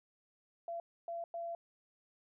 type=tone bursts at uneven times; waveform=sine; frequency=679 Hz; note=F5; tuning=49 cents flat; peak=-38 dBFS; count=3; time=0.68-0.8 / 1.08-1.24 / 1.34-1.55 s; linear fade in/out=2 ms; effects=none